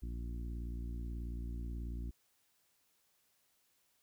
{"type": "harmonic tone", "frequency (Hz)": 58.4, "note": "A#1", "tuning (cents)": 4, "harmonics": [1, 2, 3, 4, 5, 6], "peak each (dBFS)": [-39, -50, -53, -52, -54, -59], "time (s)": [0.02, 2.11], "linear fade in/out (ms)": 10, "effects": ["white hiss -75 dBFS RMS until 4.02 s"]}